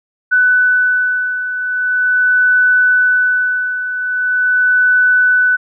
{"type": "beating tone pair", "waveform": "sine", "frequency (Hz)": [1495, 1495.42], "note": ["F#6", "F#6"], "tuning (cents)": [17, 18], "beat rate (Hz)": 0.42, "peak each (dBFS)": [-17, -11], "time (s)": [0.31, 5.57], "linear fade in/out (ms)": 20, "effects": []}